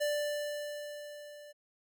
square tone with level ramp, 589 Hz, D5, 5 cents sharp, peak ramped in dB -29 to -50 dBFS, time 0-1.53 s, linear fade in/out 20 ms, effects none

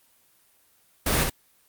pink noise with echo, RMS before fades -23 dBFS, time 1.06-1.24 s, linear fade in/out 5 ms, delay 58 ms, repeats 1, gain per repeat -3 dB, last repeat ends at 1.298 s, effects white hiss -62 dBFS RMS until 1.68 s + Opus 24 kbps

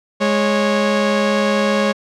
sawtooth tone pair together, 207.8 / 550.9 Hz, G#3 / C#5, +1 / -11 cents, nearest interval octave + perfect fourth, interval 1688 cents, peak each -13 dBFS, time 0.2-1.93 s, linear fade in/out 20 ms, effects low-pass 5000 Hz 12 dB/octave

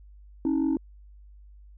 sine tone pair together, 272.3 / 318.7 Hz, C#4 / D#4, -31 / +42 cents, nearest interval minor third, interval 273 cents, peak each -23 dBFS, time 0.45-0.77 s, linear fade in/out 2 ms, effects tanh soft clip ceiling -19 dBFS + added 50 Hz sine -47 dBFS peak until 1.77 s

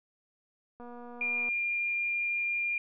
click train, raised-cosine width 1 ms, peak -34 dBFS, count 167, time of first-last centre 0.8-1.489 s, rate 241 Hz
sine tone, 2402 Hz, D7, 38 cents sharp, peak -28 dBFS, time 1.21-2.78 s, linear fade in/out 2 ms
effects none

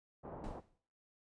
white low-pass noise, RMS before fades -48 dBFS, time 0.23-0.61 s, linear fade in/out 20 ms, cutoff 850 Hz, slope 24 dB/octave
brown noise with exponential decay, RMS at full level -42 dBFS, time 0.44-0.78 s, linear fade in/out 1 ms, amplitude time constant 73 ms
effects noise-tail reverb RT60 0.5 s tail -20 dB re dry + resampled to 22050 Hz

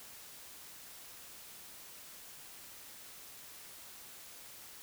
silence, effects white hiss -52 dBFS RMS until 4.82 s

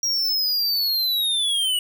square linear sweep, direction down, 5670 to 2900 Hz, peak -20 dBFS, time 0.03-1.79 s, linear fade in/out 2 ms, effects none

